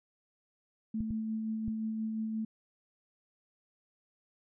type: tone with tremolo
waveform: sine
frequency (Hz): 220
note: A3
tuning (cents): 0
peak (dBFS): -31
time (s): 0.94-2.45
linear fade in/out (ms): 5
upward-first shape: sine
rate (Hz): 5.7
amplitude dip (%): 25
type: clicks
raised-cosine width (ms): 5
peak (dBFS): -26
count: 3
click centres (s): 1.006 / 1.107 / 1.68
effects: none